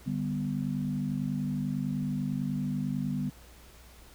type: chord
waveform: sine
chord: G major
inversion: second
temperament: equal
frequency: 146.83 / 196 / 246.9 Hz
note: D3 / G3 / B3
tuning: 0 / 0 / 0 cents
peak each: -33 dBFS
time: 0.06-3.3 s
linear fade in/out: 10 ms
effects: added 60 Hz sine -53 dBFS peak until 4.14 s + pink hiss -55 dBFS RMS until 4.14 s